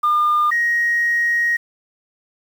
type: tone pair in turn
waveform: sine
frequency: 1207 / 1882.1 Hz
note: D6 / A#6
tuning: +47 / +16 cents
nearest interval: minor sixth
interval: 769 cents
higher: second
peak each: -12 / -14 dBFS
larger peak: first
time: 0.03-0.51 / 0.51-1.57 s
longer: second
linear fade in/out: 10 ms
effects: tanh soft clip ceiling -10 dBFS + 7-bit